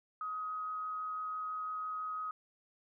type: tone with amplitude modulation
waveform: sine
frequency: 1261 Hz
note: D#6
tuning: 23 cents sharp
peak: -35 dBFS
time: 0.21-2.31 s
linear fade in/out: 2 ms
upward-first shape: sine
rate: 172 Hz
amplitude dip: 25%
effects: none